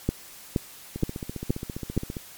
two click trains, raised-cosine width 3 ms, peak -9 / -19 dBFS, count 5 / 19, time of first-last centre 0.09-1.977 / 0.96-2.168 s, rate 2.12 / 14.9 Hz, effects white hiss -46 dBFS RMS until 2.37 s + MP3 96 kbps

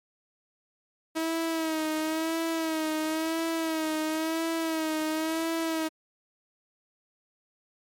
sawtooth tone with vibrato, 319.9 Hz, D#4, 48 cents sharp, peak -23 dBFS, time 1.15-5.89 s, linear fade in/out 20 ms, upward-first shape sine, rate 0.97 Hz, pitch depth 47 cents each way, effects MP3 64 kbps

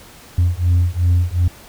sine beating tone pair, 86.6 / 89.3 Hz, F2 / F2, -14 / +39 cents, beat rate 2.7 Hz, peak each -14 dBFS, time 0.38-1.48 s, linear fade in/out 5 ms, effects tanh soft clip ceiling -9 dBFS + pink hiss -42 dBFS RMS until 1.68 s

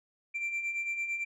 sine beating tone pair, 2349 / 2357.9 Hz, D7 / D7, 0 / +6 cents, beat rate 8.9 Hz, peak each -37 / -30 dBFS, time 0.34-1.25 s, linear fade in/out 20 ms, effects tanh soft clip ceiling -29 dBFS

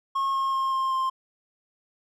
triangle tone with pitch steps, 1085 / 1076.9 / 1068.8 / 1060.8 / 1052.9 Hz, C#6 / C6 / C6 / C6 / C6, -37 / +50 / +36 / +23 / +11 cents, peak -21 dBFS, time 0.15-1.1 s, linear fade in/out 10 ms, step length 190 ms, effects none

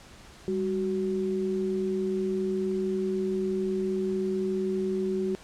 sine tone pair together, 198.28 / 374.3 Hz, G3 / F#4, +20 / +20 cents, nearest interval major seventh, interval 1100 cents, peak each -30 / -27 dBFS, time 0.48-5.35 s, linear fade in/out 0 ms, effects pink hiss -50 dBFS RMS until 5.43 s + low-pass 8000 Hz 12 dB/octave

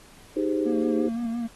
sine chord, Ab major seventh, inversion second, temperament just, 311.5 / 389.3 / 415.3 / 519.1 Hz, Eb4 / G4 / Ab4 / C5, +2 / -12 / 0 / -14 cents, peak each -25 / -28 / -31 / -31 dBFS, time 0.36-1.09 s, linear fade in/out 10 ms
triangle tone with vibrato, 233.1 Hz, A#3, in tune, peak -24 dBFS, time 0.65-1.48 s, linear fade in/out 20 ms, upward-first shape sine, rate 5.8 Hz, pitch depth 43 cents each way
effects pink hiss -52 dBFS RMS until 1.55 s + AAC 32 kbps

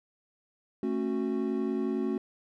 triangle tone cluster, 221.8 / 272.7 / 368.2 Hz, A3 / C#4 / F#4, +14 / -28 / -8 cents, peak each -30 dBFS, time 0.83-2.18 s, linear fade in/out 2 ms, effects none

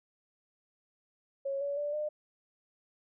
sine tone with pitch steps, 550 / 567.1 / 584.7 / 602.9 Hz, C#5 / C#5 / D5 / D5, -14 / +39 / -8 / +45 cents, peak -31 dBFS, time 1.45-2.09 s, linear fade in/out 10 ms, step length 160 ms, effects none

